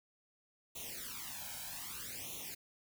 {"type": "noise with flanger", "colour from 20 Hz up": "white", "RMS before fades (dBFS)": -45, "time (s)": [0.75, 2.55], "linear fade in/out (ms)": 10, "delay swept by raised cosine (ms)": [0.3, 1.3], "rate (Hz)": 0.63, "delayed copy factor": 0.95, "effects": []}